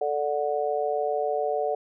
sine chord, D major, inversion second, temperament just, 440.5 / 587.3 / 734.2 Hz, A4 / D5 / F#5, +2 / 0 / -14 cents, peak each -28 dBFS, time 0.01-1.75 s, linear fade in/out 5 ms, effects none

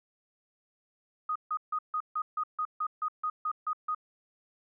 sine tone bursts, 1245 Hz, D#6, 1 cent sharp, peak -28 dBFS, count 13, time 1.29-3.948 s, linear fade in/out 5 ms, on 66 ms, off 150 ms, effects none

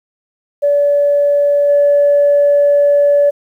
sine tone with level steps, 575 Hz, D5, 37 cents flat, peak -8 / -6 dBFS, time 0.62-3.31 s, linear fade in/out 20 ms, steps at 1.68 s, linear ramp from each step 20 ms, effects tanh soft clip ceiling -3 dBFS + 8-bit

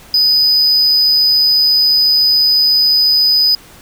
triangle tone, 4987 Hz, D#8, 3 cents sharp, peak -7 dBFS, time 0.14-3.55 s, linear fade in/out 2 ms, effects pink hiss -40 dBFS RMS until 3.81 s

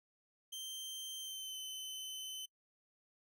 sawtooth tone with pitch glide, 3136 to 3048 Hz, G7 to G7, 0 to -49 cents, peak -40 dBFS, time 0.52-2.46 s, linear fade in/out 10 ms, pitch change -49 cents, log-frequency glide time 1.19-1.57 s, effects noise-tail reverb RT60 0.1 s tail -25 dB re dry

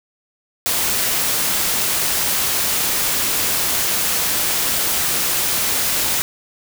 white noise, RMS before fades -19 dBFS, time 0.66-6.22 s, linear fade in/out 0 ms, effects none

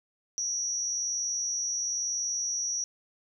sine tone with amplitude modulation, 5800 Hz, F#8, 35 cents flat, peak -24 dBFS, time 0.38-2.84 s, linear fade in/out 0 ms, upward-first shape sine, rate 241 Hz, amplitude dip 95%, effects none

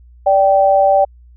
sine tone pair together, 583.6 / 779 Hz, D5 / G5, -11 / -11 cents, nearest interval perfect fourth, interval 500 cents, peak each -11 dBFS, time 0.26-1.05 s, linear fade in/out 10 ms, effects added 60 Hz sine -40 dBFS peak until 1.36 s

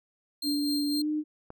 40% pulse tone with tremolo, 4186 Hz, C8, in tune, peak -29 dBFS, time 0.42-1.02 s, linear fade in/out 5 ms, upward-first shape sine, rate 4 Hz, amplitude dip 45%
sine tone with pitch glide, 290 to 304.2 Hz, D4 to D#4, -22 to -39 cents, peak -26 dBFS, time 0.43-1.24 s, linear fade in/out 50 ms, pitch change +83 cents, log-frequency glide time 0.9-1.09 s
click, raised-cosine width 1 ms, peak -28 dBFS, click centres 1.504 s
effects none

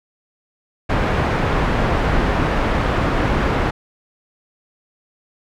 pink low-pass noise, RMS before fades -18 dBFS, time 0.89-3.71 s, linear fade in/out 10 ms, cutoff 1800 Hz, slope 12 dB/octave, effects none

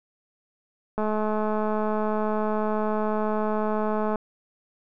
click train, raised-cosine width 1 ms, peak -14 dBFS, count 681, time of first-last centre 0.98-4.158 s, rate 214 Hz, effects none

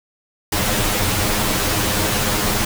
pink noise with comb filter, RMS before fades -19 dBFS, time 0.52-2.65 s, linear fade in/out 5 ms, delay 9.7 ms, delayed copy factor +0.9, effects none

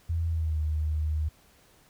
sine tone with pitch glide, 83 to 77 Hz, E2 to D#2, +12 to -17 cents, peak -25 dBFS, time 0.09-1.29 s, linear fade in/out 10 ms, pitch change -129 cents, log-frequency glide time 0.28-0.59 s, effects pink hiss -60 dBFS RMS until 1.89 s

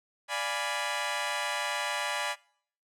15% pulse chord, D diminished seventh, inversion none, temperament equal, 587.3 / 698.5 / 830.6 / 987.8 Hz, D5 / F5 / Ab5 / Cb6, 0 / 0 / 0 / 0 cents, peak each -29 / -33 / -28 / -28 dBFS, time 0.28-2.36 s, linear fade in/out 50 ms, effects noise-tail reverb RT60 0.6 s tail -23 dB re dry + low-pass 10000 Hz 12 dB/octave

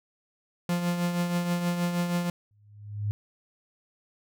45% pulse tone with tremolo, 174.61 Hz, F3, in tune, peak -23 dBFS, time 0.69-2.3 s, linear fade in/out 2 ms, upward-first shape triangle, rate 6.3 Hz, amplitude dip 55%
sine tone with exponential growth, 103.83 Hz, G#2, in tune, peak -23 dBFS, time 2.51-3.11 s, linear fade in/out 0 ms, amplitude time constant 130 ms
effects none

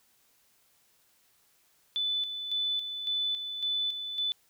sine tone with tremolo, 3496 Hz, A7, 12 cents flat, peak -27 dBFS, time 1.96-4.32 s, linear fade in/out 0 ms, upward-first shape square, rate 1.8 Hz, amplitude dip 55%, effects white hiss -67 dBFS RMS until 4.49 s

